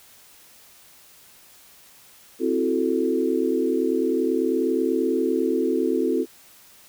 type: chord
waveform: sine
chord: F# half-diminished seventh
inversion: second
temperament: equal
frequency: 261.6 / 329.6 / 370 / 440 Hz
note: C4 / E4 / F#4 / A4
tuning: 0 / 0 / 0 / 0 cents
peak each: -25 dBFS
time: 2.39-6.26 s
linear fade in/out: 50 ms
effects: white hiss -51 dBFS RMS until 6.88 s